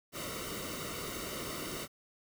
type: noise with comb filter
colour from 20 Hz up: pink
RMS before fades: -40 dBFS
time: 0.12-1.88 s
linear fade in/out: 50 ms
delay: 1.2 ms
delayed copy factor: -0.75
effects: none